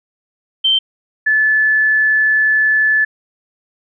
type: tone pair in turn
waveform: sine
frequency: 3119 / 1734.4 Hz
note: G7 / A6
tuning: -9 / -25 cents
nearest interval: minor seventh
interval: 1016 cents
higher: first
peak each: -10 dBFS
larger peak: neither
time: 0.64-0.79 / 1.26-3.05 s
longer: second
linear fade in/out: 10 ms
effects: none